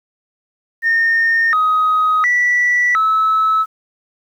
sine tone with pitch steps, 1829 / 1258 / 1958 / 1300 Hz, A#6 / D#6 / B6 / E6, -33 / +19 / -15 / -24 cents, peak -10 dBFS, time 0.82-3.66 s, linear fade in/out 50 ms, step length 710 ms, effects tanh soft clip ceiling -8 dBFS + 8-bit

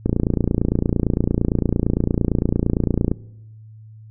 click train, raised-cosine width 3 ms, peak -5 dBFS, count 89, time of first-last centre 0.06-3.116 s, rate 28.8 Hz, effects noise-tail reverb RT60 1.0 s tail -21 dB re dry + added 109 Hz sine -39 dBFS peak until 4.1 s

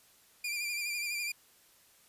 sawtooth tone with vibrato, 2386 Hz, D7, 27 cents sharp, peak -30 dBFS, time 0.44-1.32 s, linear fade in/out 5 ms, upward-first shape sine, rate 12 Hz, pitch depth 44 cents each way, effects white hiss -63 dBFS RMS until 2.08 s + resampled to 32000 Hz

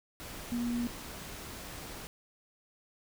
sine tone in noise, 239.1 Hz, A#3, 44 cents sharp, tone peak -30 dBFS, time 0.52-0.87 s, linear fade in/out 0 ms, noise pink, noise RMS -44 dBFS, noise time 0.2-2.07 s, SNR +11 dB, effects none

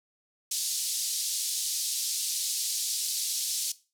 pink band-pass noise, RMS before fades -31 dBFS, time 0.51-3.72 s, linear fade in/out 5 ms, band 4200 to 12000 Hz, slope 24 dB/octave, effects noise-tail reverb RT60 0.3 s tail -17 dB re dry

